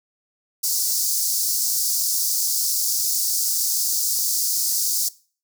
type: high-pass noise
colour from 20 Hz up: pink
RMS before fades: -22 dBFS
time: 0.63-5.09 s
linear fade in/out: 10 ms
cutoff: 4800 Hz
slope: 48 dB/octave
effects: noise-tail reverb RT60 0.4 s tail -20 dB re dry